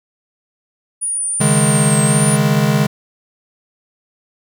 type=exponential two-way sweep; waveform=sine; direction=down then up; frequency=9700 to 8372 to 9700 Hz; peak=-17 dBFS; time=1.01-2.37 s; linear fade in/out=20 ms; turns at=2.04 s
type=chord; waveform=square; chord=C# suspended second; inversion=none; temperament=equal; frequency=138.59 / 155.56 / 207.7 Hz; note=C#3 / D#3 / G#3; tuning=0 / 0 / 0 cents; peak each=-17 dBFS; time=1.4-2.87 s; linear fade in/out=10 ms
effects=none